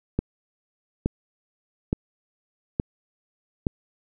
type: click train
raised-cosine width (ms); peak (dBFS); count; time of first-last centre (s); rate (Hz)
3; -9; 5; 0.19-3.668; 1.15
effects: none